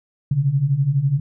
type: beating tone pair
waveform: sine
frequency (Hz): 130.81 / 142.81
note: C3 / D3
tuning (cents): 0 / -48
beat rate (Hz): 12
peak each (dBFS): -21 / -17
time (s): 0.31-1.2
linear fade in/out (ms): 5
effects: none